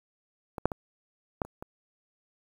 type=clicks; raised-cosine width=1 ms; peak=-21 / -8 / -20 / -13 / -30 / -25 dBFS; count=6; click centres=0.582 / 0.656 / 0.718 / 1.418 / 1.45 / 1.625 s; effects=8-bit